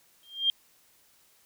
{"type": "tone with exponential growth", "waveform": "sine", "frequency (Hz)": 3198, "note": "G7", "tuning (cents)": 34, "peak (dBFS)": -18, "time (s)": [0.23, 0.5], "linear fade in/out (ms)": 1, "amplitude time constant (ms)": 57, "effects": ["white hiss -63 dBFS RMS until 1.45 s"]}